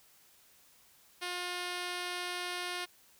5% pulse tone with low-pass filter, 356.5 Hz, F4, 36 cents sharp, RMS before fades -38 dBFS, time 1.21-2.86 s, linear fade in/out 20 ms, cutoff 9300 Hz, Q 0.95, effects white hiss -63 dBFS RMS until 3.19 s

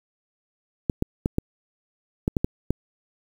clicks, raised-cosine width 3 ms, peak -8 dBFS, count 8, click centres 0.898 / 1.024 / 1.259 / 1.384 / 2.279 / 2.368 / 2.445 / 2.706 s, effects 7-bit

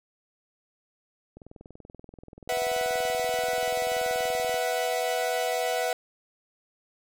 click train, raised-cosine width 2 ms, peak -32 dBFS, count 67, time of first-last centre 1.37-4.543 s, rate 20.8 Hz
45% pulse chord, B suspended fourth, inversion none, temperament equal with one note detuned, 493.9 / 656.2 / 740 Hz, B4 / E5 / F#5, 0 / -8 / 0 cents, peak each -30 dBFS, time 2.49-5.93 s, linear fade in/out 2 ms
effects none

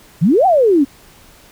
sine exponential two-way sweep, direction up then down, 142.8 to 792 to 260.6 Hz, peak -8 dBFS, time 0.21-0.85 s, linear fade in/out 20 ms, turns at 0.46 s, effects pink hiss -45 dBFS RMS until 1.51 s

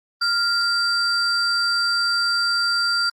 sine tone pair together, 1396 / 4690 Hz, F6 / D8, -1 / -3 cents, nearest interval octave + major sixth, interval 2098 cents, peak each -19 dBFS, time 0.21-3.1 s, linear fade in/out 10 ms, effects tanh soft clip ceiling -14 dBFS + Opus 24 kbps

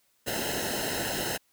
pink noise with comb filter, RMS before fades -31 dBFS, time 0.26-1.38 s, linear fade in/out 20 ms, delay 0.86 ms, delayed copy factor -0.9, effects white hiss -69 dBFS RMS until 1.52 s

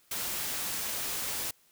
white noise, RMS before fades -34 dBFS, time 0.11-1.51 s, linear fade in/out 5 ms, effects white hiss -65 dBFS RMS until 1.71 s

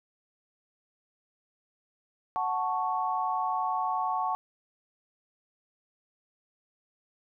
sine chord, F# minor, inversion none, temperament equal, 740 / 880 / 1108.7 Hz, F#5 / A5 / C#6, 0 / 0 / 0 cents, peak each -31 dBFS, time 2.36-4.35 s, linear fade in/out 0 ms, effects none

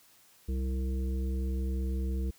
harmonic tone with a mistuned harmonic, 64.9 Hz, C2, 13 cents flat, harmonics 1 / 3 / 5 / 7, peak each -29 / -39 / -43 / -46 dBFS, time 0.48-2.31 s, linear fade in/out 10 ms, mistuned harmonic 5, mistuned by +31 cents, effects white hiss -61 dBFS RMS until 2.38 s

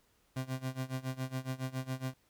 30% pulse tone with tremolo, 130.4 Hz, C3, 5 cents flat, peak -30 dBFS, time 0.36-2.14 s, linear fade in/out 5 ms, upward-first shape sine, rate 7.2 Hz, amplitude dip 90%, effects pink hiss -71 dBFS RMS until 2.29 s

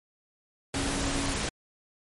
sine tone in noise, 276.9 Hz, C#4, 2 cents flat, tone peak -32 dBFS, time 0.75-1.34 s, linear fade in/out 2 ms, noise pink, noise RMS -30 dBFS, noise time 0.74-1.49 s, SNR -5 dB, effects MP3 48 kbps

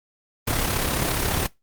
pink noise with amplitude modulation, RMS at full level -21 dBFS, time 0.47-1.47 s, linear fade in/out 10 ms, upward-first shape sine, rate 34.6 Hz, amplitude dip 50%, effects noise-tail reverb RT60 0.2 s tail -23 dB re dry + Opus 24 kbps

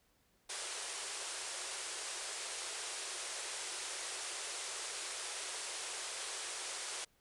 white band-pass noise, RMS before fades -43 dBFS, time 0.49-7.05 s, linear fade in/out 10 ms, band 340 to 10000 Hz, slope 96 dB/octave, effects pink hiss -73 dBFS RMS until 7.2 s

